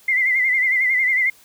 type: tone with vibrato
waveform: sine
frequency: 2057 Hz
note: C7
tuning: 30 cents flat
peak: -15 dBFS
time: 0.08-1.3 s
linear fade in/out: 5 ms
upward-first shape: sine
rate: 11 Hz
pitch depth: 68 cents each way
effects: white hiss -51 dBFS RMS until 1.44 s